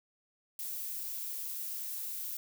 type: noise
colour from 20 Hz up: violet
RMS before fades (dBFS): -39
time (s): 0.59-2.37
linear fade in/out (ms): 2
effects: none